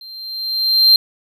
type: tone with level ramp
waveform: triangle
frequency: 4157 Hz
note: C8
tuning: 12 cents flat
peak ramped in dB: -33 to -4 dBFS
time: 0.01-0.96 s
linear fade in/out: 2 ms
effects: none